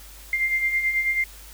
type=beating tone pair; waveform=sine; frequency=2093 / 2102.2 Hz; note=C7 / C7; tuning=0 / +8 cents; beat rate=9.2 Hz; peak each=-29 / -21 dBFS; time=0.33-1.24 s; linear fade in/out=2 ms; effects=added 50 Hz sine -44 dBFS peak until 1.53 s + white hiss -46 dBFS RMS until 1.53 s